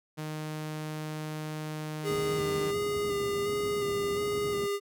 sawtooth tone with pitch glide, 154.3 to 153.15 Hz, D#3 to D#3, -14 to -27 cents, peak -30 dBFS, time 0.17-2.72 s, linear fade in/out 20 ms, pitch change -13 cents, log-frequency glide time 1.59-2.61 s
square tone with vibrato, 407.8 Hz, G#4, 32 cents flat, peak -29 dBFS, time 2.03-4.8 s, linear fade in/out 50 ms, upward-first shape square, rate 1.4 Hz, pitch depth 16 cents each way
white low-pass noise, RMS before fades -39 dBFS, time 2.09-4.67 s, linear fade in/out 5 ms, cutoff 230 Hz, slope 12 dB/octave
effects high-pass 100 Hz 12 dB/octave

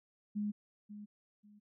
sine tone with echo, 207.9 Hz, G#3, 2 cents sharp, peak -33 dBFS, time 0.35-0.52 s, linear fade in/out 20 ms, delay 540 ms, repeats 2, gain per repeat -12 dB, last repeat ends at 1.6 s, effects none

